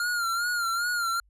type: tone with vibrato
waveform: square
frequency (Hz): 1403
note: F6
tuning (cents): +8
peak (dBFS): -26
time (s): 0-1.2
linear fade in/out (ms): 2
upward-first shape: sine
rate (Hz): 2.5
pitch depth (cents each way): 64
effects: added 50 Hz sine -59 dBFS peak until 1.29 s + resampled to 32000 Hz